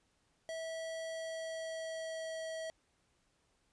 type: tone with pitch glide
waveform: square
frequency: 650 to 644.8 Hz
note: E5 to E5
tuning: -24 to -38 cents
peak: -40 dBFS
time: 0.49-2.7 s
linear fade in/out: 0 ms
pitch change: -14 cents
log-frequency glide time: 1.08-2.43 s
effects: pink hiss -75 dBFS RMS until 3.72 s + resampled to 22050 Hz